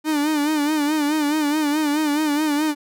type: tone with vibrato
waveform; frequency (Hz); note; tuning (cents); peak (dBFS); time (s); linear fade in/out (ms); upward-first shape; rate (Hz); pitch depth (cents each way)
45% pulse; 300; D4; +37; -18; 0.04-2.75; 50; sine; 4.7; 76
effects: none